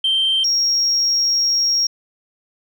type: tone pair in turn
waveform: sine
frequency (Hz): 3136 / 5588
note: G7 / F8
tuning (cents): 0 / 0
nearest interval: minor seventh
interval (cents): 1000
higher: second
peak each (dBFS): -13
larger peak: neither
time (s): 0.04-0.44 / 0.44-1.87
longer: second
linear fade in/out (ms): 5
effects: tanh soft clip ceiling -11 dBFS